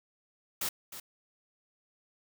white noise with echo, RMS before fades -33 dBFS, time 0.61-0.69 s, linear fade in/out 5 ms, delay 310 ms, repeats 1, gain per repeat -11 dB, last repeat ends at 1 s, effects none

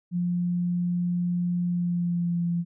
sine tone with pitch glide, 176 to 171.78 Hz, F3 to F3, +14 to -28 cents, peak -23 dBFS, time 0.11-2.65 s, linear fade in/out 50 ms, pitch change -42 cents, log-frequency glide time 1.66-2.44 s, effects none

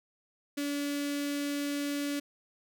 sawtooth tone with notch filter, 286.7 Hz, D4, 42 cents flat, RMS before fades -33 dBFS, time 0.57-2.2 s, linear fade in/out 10 ms, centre 890 Hz, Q 0.75, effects none

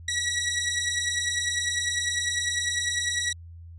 15% pulse beating tone pair, 1920 / 1930 Hz, B6 / B6, -49 / -40 cents, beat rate 10 Hz, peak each -22 dBFS, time 0.08-3.33 s, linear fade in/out 5 ms, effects added 84 Hz sine -41 dBFS peak until 3.78 s + resampled to 24000 Hz

